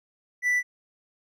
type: tone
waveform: triangle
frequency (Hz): 1975.5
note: B6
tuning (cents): 0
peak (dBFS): -19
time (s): 0.42-0.63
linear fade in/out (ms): 50
effects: none